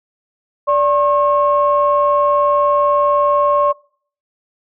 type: tone pair together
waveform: sine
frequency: 582 / 1080.4 Hz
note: D5 / C#6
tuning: -16 / -45 cents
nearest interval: major seventh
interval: 1071 cents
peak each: -13 dBFS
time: 0.67-3.73 s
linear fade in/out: 20 ms
effects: noise-tail reverb RT60 0.5 s tail -22 dB re dry + tanh soft clip ceiling -3 dBFS